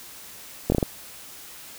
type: slowing click train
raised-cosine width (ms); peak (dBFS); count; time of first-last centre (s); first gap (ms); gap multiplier
2; -7; 5; 0.7-0.828; 21; 1.29
effects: white hiss -43 dBFS RMS until 1.78 s